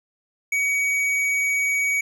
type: tone with tanh clipping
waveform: sine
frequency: 2258 Hz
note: C#7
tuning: 31 cents sharp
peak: -21 dBFS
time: 0.52-2.01 s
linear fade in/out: 5 ms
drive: 11 dB
effects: none